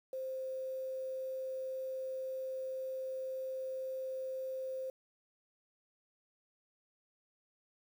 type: tone with quantisation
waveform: sine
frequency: 523.3 Hz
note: C5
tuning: in tune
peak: -37 dBFS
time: 0.13-4.9 s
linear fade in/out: 2 ms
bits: 10
effects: none